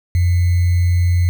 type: tone with sample-and-hold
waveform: sine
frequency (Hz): 88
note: F2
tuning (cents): +14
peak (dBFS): -11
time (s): 0.15-1.29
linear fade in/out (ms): 0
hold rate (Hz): 2100
effects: none